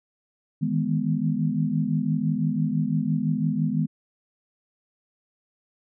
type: chord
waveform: sine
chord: E major seventh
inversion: third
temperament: equal with one note detuned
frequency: 155.56 / 161.52 / 207.7 / 246.9 Hz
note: D#3 / E3 / G#3 / B3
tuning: 0 / -35 / 0 / 0 cents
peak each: -27 dBFS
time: 0.61-3.87 s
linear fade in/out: 20 ms
effects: none